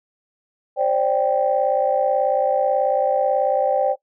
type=chord; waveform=sine; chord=C suspended second; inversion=none; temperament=equal with one note detuned; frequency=529 / 587.3 / 784 Hz; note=C5 / D5 / G5; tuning=+19 / 0 / 0 cents; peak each=-20 dBFS; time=0.76-3.96 s; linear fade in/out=50 ms; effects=noise-tail reverb RT60 0.1 s tail -20 dB re dry + tanh soft clip ceiling -6 dBFS